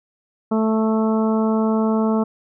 harmonic tone, 220 Hz, A3, in tune, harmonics 1 / 2 / 3 / 4 / 5 / 6, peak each -17 / -23 / -27 / -29 / -31 / -33 dBFS, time 0.51-2.24 s, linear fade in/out 10 ms, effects none

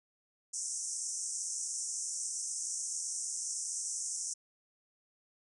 pink band-pass noise, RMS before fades -38 dBFS, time 0.53-4.34 s, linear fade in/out 10 ms, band 5600 to 9300 Hz, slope 96 dB/octave, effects none

